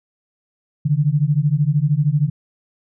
sine beating tone pair, 141.2 / 154.2 Hz, C#3 / D#3, +32 / -15 cents, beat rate 13 Hz, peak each -17 dBFS, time 0.85-2.3 s, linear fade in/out 10 ms, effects none

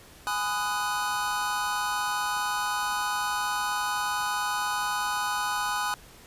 square chord, G# minor seventh, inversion none, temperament equal with one note detuned, 830.6 / 1005 / 1244.5 / 1480 Hz, G#5 / B5 / D#6 / F#6, 0 / +30 / 0 / 0 cents, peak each -33 dBFS, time 0.27-5.94 s, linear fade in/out 0 ms, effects pink hiss -51 dBFS RMS until 6.26 s + resampled to 32000 Hz

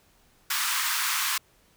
pink high-pass noise, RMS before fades -27 dBFS, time 0.5-1.38 s, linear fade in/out 5 ms, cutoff 1000 Hz, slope 48 dB/octave, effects pink hiss -62 dBFS RMS until 1.76 s

